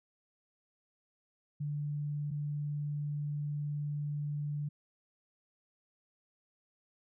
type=tone pair in turn; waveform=sine; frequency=146.83 / 146.83 Hz; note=D3 / D3; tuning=0 / 0 cents; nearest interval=unison; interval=0 cents; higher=neither; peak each=-33 / -33 dBFS; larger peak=neither; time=1.6-2.31 / 2.31-4.69 s; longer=second; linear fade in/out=10 ms; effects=none